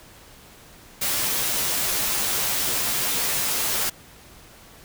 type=noise with comb filter; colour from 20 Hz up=white; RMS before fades=-24 dBFS; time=1.01-3.9 s; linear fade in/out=10 ms; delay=12 ms; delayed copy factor=-0.65; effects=pink hiss -48 dBFS RMS until 4.84 s